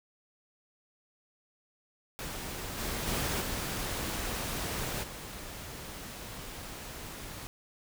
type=noise with level steps; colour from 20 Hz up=pink; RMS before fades=-39 / -35 / -32 / -35 / -43 dBFS; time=2.19-7.47 s; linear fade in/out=0 ms; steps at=2.77 / 3.06 / 3.4 / 5.02 s; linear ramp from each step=20 ms; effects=none